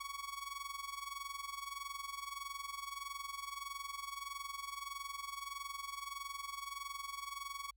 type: tone with amplitude modulation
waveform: sawtooth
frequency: 1119 Hz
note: C#6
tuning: 16 cents sharp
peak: -36 dBFS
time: 0-7.71 s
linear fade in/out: 10 ms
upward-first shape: sine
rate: 21.6 Hz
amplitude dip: 75%
effects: added 50 Hz sine -67 dBFS peak until 7.76 s